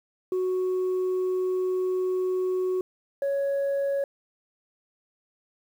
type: tone pair in turn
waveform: sine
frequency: 369.6 / 556.7 Hz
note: F#4 / C#5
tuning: -2 / +7 cents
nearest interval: perfect fifth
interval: 709 cents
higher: second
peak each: -21 dBFS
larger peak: neither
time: 0.32-2.81 / 3.22-4.04 s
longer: first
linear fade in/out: 2 ms
effects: tanh soft clip ceiling -22 dBFS + 9-bit